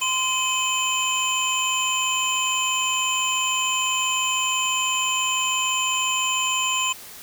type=tone cluster; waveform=sine; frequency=1036 / 2538 / 3047 / 7150 Hz; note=C6 / D#7 / G7 / A8; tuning=-17 / +34 / -50 / +27 cents; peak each=-26 dBFS; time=0.01-6.93 s; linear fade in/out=10 ms; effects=white hiss -41 dBFS RMS until 7.22 s